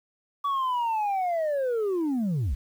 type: linear sweep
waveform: sine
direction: down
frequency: 1145 to 50.5 Hz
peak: -21 dBFS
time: 0.44-2.55 s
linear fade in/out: 10 ms
effects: tanh soft clip ceiling -23 dBFS + 9-bit